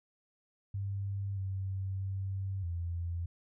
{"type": "tone with pitch steps", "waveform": "sine", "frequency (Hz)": [98.9, 95.9, 96.5, 85.7], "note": ["G2", "G2", "G2", "F2"], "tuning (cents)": [16, -37, -27, -32], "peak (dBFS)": -33, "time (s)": [0.74, 3.26], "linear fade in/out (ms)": 5, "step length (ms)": 630, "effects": []}